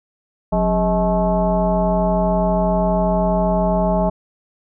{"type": "tone with frequency modulation", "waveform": "sine", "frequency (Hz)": 407.8, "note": "G#4", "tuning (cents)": -32, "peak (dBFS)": -14, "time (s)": [0.52, 4.1], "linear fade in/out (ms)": 10, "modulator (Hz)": 227, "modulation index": 2, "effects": []}